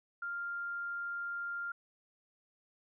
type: tone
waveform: sine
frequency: 1396.9 Hz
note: F6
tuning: in tune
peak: -36 dBFS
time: 0.22-1.72 s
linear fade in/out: 5 ms
effects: none